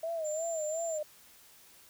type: tone with vibrato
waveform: sine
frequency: 638 Hz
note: D#5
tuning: 43 cents sharp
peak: -32 dBFS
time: 0.03-1.03 s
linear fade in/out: 5 ms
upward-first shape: sine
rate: 2.8 Hz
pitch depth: 95 cents each way
type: tone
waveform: sine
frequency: 7260 Hz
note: A#8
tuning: 47 cents flat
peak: -39 dBFS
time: 0.24-0.99 s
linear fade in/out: 20 ms
effects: white hiss -58 dBFS RMS until 1.89 s